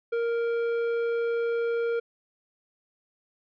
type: tone with tanh clipping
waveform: sine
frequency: 466.2 Hz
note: A#4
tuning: in tune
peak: -26 dBFS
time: 0.12-2 s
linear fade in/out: 10 ms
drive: 10 dB
effects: none